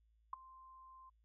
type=tone with ADSR envelope; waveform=sine; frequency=1046 Hz; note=C6; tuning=1 cent flat; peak=-35 dBFS; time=0.33-1.1 s; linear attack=3 ms; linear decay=10 ms; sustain=-21 dB; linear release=12 ms; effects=added 55 Hz sine -70 dBFS peak until 1.24 s